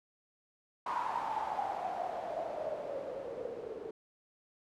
blue noise with low-pass filter sweep, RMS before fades -38 dBFS, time 0.86-3.91 s, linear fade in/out 5 ms, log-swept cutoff 1000 to 430 Hz, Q 9.4, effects none

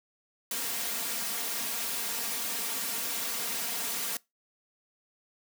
white noise with comb filter, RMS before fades -33 dBFS, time 0.51-4.17 s, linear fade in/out 2 ms, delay 4.3 ms, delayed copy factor +0.8, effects noise-tail reverb RT60 0.2 s tail -22 dB re dry + high-pass 150 Hz 12 dB/octave

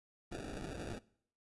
violet noise with sample-and-hold, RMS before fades -44 dBFS, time 0.31-0.99 s, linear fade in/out 10 ms, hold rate 1050 Hz, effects noise-tail reverb RT60 0.6 s tail -21 dB re dry + resampled to 24000 Hz

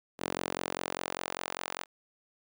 sawtooth tone with high-pass filter sweep, 45 Hz, F#1, 47 cents flat, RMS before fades -37 dBFS, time 0.18-1.86 s, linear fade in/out 50 ms, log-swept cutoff 300 to 860 Hz, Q 0.79, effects none

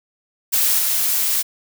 blue noise with level steps, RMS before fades -17 / -19 dBFS, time 0.52-1.43 s, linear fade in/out 20 ms, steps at 0.79 s, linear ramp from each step 2 ms, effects none

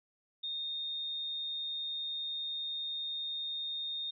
sine tone, 3675 Hz, A#7, 25 cents flat, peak -35 dBFS, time 0.43-4.11 s, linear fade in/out 10 ms, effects none

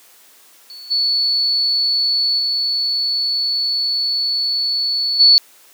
sine tone with level steps, 4435 Hz, C#8, in tune, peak -33 / -14 / -16 / -6 dBFS, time 0.7-5.38 s, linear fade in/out 0 ms, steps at 0.9 / 2.38 / 5.19 s, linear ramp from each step 20 ms, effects white hiss -48 dBFS RMS until 5.73 s + high-pass 300 Hz 12 dB/octave

